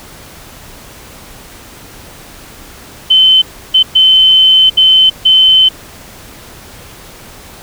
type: tone bursts at uneven times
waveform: sine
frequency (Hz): 3065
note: G7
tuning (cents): -40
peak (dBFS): -3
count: 5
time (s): 3.1-3.42 / 3.74-3.83 / 3.95-4.7 / 4.77-5.1 / 5.25-5.69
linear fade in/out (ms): 10
effects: pink hiss -34 dBFS RMS until 7.62 s